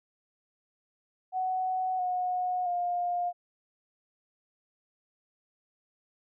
sine tone with pitch steps, 745 / 728 / 707 Hz, F#5 / F#5 / F5, +12 / -28 / +21 cents, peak -27 dBFS, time 1.32-3.33 s, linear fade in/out 50 ms, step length 670 ms, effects none

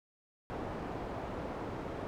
white low-pass noise, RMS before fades -40 dBFS, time 0.5-2.07 s, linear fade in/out 0 ms, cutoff 670 Hz, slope 12 dB/octave, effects none

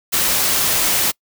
white noise, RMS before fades -17 dBFS, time 0.12-1.12 s, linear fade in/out 20 ms, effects noise-tail reverb RT60 0.1 s tail -26 dB re dry

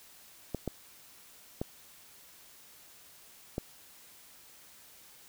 clicks, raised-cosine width 2 ms, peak -19 dBFS, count 4, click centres 0.547 / 0.677 / 1.615 / 3.581 s, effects white hiss -56 dBFS RMS until 5.28 s

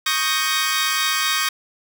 15% pulse chord, Eb dominant seventh, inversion third, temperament equal, 1108.7 / 1244.5 / 1568 / 1864.7 Hz, Db6 / Eb6 / G6 / Bb6, 0 / 0 / 0 / 0 cents, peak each -18 dBFS, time 0.06-1.49 s, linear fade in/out 5 ms, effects none

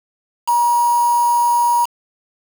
sine tone with quantisation, 954 Hz, A#5, 40 cents sharp, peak -12 dBFS, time 0.47-1.86 s, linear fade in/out 20 ms, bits 4, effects none

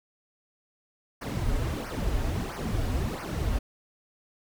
brown noise with flanger, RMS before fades -29 dBFS, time 1.21-3.59 s, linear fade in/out 10 ms, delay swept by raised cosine 0.26 to 6.06 ms, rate 1.5 Hz, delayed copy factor -0.9, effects none

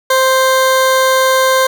20% pulse tone, 523.3 Hz, C5, in tune, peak -4 dBFS, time 0.1-1.67 s, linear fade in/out 5 ms, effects none

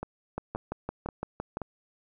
two click trains, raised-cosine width 1 ms, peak -20 / -18 dBFS, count 4 / 8, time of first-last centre 0.03-1.617 / 0.38-1.57 s, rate 1.89 / 5.88 Hz, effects none

